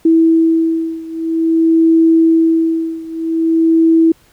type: beating tone pair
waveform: sine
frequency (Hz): 326.3 / 326.8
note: E4 / E4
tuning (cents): -18 / -15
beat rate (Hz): 0.5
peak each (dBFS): -11 / -13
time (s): 0.05-4.12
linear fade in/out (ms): 5
effects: pink hiss -51 dBFS RMS until 4.32 s